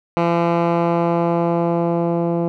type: tone with low-pass filter sweep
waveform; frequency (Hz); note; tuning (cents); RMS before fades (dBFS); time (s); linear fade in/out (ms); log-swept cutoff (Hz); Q
10% pulse; 170; F3; -46; -18; 0.17-2.48; 0; 2000 to 510; 0.72
effects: none